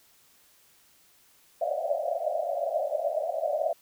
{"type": "band-pass noise", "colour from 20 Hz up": "pink", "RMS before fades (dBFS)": -29, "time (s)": [1.61, 3.73], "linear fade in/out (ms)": 5, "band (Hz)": [570, 700], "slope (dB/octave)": 96, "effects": ["white hiss -61 dBFS RMS until 3.81 s"]}